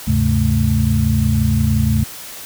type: tone cluster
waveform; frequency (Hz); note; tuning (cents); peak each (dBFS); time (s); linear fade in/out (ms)
sine; 76.2 / 102.2 / 133.3 / 217.1; D#2 / G#2 / C3 / A3; -36 / -27 / +33 / -23; -18; 0.07-2.04; 10
effects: white hiss -33 dBFS RMS until 2.45 s